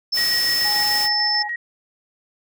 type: tone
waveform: sine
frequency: 5274 Hz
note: E8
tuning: in tune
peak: -18 dBFS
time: 0.12-1.43 s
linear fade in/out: 10 ms
type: noise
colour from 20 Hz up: white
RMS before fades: -28 dBFS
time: 0.13-1.09 s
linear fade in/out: 50 ms
type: tone with tremolo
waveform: sine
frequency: 1896 Hz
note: A#6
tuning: 29 cents sharp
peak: -23 dBFS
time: 0.17-1.56 s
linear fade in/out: 5 ms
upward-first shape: square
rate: 6.8 Hz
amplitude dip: 45%
type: tone with pitch glide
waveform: sine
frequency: 830.6 to 836.9 Hz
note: G#5 to G#5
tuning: 0 to +13 cents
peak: -26 dBFS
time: 0.64-1.49 s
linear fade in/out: 20 ms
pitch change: +13 cents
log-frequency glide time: 0.78-1.25 s
effects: none